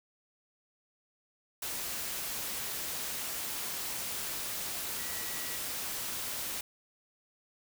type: tone in noise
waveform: sine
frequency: 1934 Hz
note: B6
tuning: 37 cents flat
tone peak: -47 dBFS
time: 4.99-5.57 s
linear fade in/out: 5 ms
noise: white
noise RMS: -37 dBFS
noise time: 1.62-6.61 s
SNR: -13 dB
effects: none